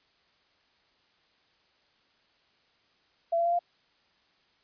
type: tone with pitch steps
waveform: sine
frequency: 673 / 680.8 / 688.7 / 696.7 Hz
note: E5 / F5 / F5 / F5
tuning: +36 / -44 / -24 / -4 cents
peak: -23 dBFS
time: 3.32-3.592 s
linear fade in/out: 10 ms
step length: 68 ms
effects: white hiss -67 dBFS RMS until 4.63 s + resampled to 11025 Hz